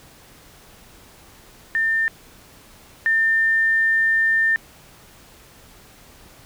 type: tone pair in turn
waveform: sine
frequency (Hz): 1800 / 1800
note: A6 / A6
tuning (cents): +39 / +39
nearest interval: unison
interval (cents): 0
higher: neither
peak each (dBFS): -17 / -15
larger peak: second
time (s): 1.75-2.08 / 3.06-4.56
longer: second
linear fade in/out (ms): 0
effects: pink hiss -48 dBFS RMS until 6.45 s